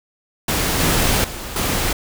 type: noise with level steps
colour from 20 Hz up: pink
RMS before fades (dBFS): -19 / -17 / -30 / -20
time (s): 0.48-1.93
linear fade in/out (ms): 5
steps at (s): 0.8 / 1.24 / 1.56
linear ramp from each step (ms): 2
effects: none